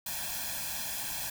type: noise with comb filter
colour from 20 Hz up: white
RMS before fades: -36 dBFS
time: 0.06-1.3 s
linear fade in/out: 5 ms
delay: 1.2 ms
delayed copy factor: +0.9
effects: none